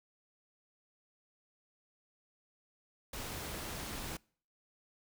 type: noise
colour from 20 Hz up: pink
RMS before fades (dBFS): -42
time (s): 3.13-4.17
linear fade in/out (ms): 5
effects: noise-tail reverb RT60 0.5 s tail -26 dB re dry